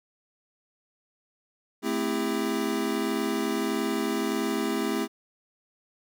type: chord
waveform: square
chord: A minor seventh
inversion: none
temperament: equal with one note detuned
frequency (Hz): 220 / 261.6 / 329.6 / 401.2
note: A3 / C4 / E4 / G4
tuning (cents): 0 / 0 / 0 / +40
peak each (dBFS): -32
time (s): 1.82-5.08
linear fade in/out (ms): 50
effects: none